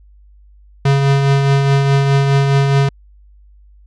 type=tone with tremolo; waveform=square; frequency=138.59 Hz; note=C#3; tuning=in tune; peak=-9 dBFS; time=0.85-2.89 s; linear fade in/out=5 ms; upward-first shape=triangle; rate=4.8 Hz; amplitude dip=40%; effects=added 50 Hz sine -42 dBFS peak until 3.86 s + low-pass 5000 Hz 12 dB/octave